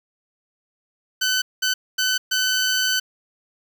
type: tone bursts at uneven times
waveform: 15% pulse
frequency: 1513 Hz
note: F#6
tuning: 38 cents sharp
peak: -12 dBFS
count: 4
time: 1.21-1.42 / 1.62-1.74 / 1.98-2.18 / 2.31-3 s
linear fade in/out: 10 ms
effects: 8-bit